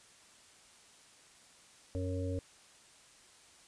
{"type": "harmonic tone", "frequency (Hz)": 92.1, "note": "F#2", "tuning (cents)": -7, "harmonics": [1, 3, 5, 6], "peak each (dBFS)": [-35, -40, -42, -43], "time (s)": [1.95, 2.39], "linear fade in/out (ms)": 0, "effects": ["white hiss -60 dBFS RMS until 3.67 s", "resampled to 22050 Hz"]}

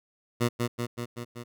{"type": "tone with echo", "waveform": "15% pulse", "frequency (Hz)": 120, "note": "B2", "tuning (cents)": -49, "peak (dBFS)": -16, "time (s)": [0.4, 0.49], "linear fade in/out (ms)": 20, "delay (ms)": 190, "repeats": 5, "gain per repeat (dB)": -3, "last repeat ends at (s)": 1.44, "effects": []}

